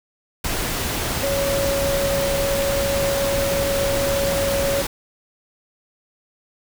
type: tone in noise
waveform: sine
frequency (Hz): 556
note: C#5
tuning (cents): +5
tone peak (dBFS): -20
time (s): 1.23-4.82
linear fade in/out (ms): 5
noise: pink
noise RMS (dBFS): -24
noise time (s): 0.44-4.87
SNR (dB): +1
effects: none